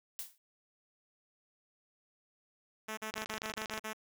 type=noise with exponential decay; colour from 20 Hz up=blue; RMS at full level=-37 dBFS; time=0.19-0.38 s; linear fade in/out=0 ms; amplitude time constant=41 ms
type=tone bursts; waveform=5% pulse; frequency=217.6 Hz; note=A3; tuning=19 cents flat; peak=-27 dBFS; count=8; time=2.88-3.933 s; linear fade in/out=10 ms; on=94 ms; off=43 ms
type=click train; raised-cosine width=0.2 ms; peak=-20 dBFS; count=17; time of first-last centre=3.14-3.777 s; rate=25.1 Hz
effects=none